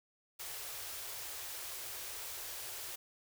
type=band-stop noise; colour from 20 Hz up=white; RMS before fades=-44 dBFS; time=0.39-2.96 s; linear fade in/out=10 ms; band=130 to 340 Hz; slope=48 dB/octave; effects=none